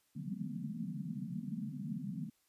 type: band-pass noise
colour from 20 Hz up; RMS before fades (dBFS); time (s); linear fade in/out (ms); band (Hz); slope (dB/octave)
pink; -41; 0.15-2.3; 10; 140 to 250; 96
effects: white hiss -75 dBFS RMS until 2.48 s + resampled to 32000 Hz